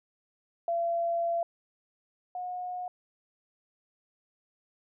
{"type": "tone pair in turn", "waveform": "sine", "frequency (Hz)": [680, 723.9], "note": ["F5", "F#5"], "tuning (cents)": [-46, -38], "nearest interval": "minor second", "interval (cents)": 108, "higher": "second", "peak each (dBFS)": [-26, -33], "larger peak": "first", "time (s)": [[0.68, 1.43], [2.35, 2.88]], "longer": "first", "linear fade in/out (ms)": 2, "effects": []}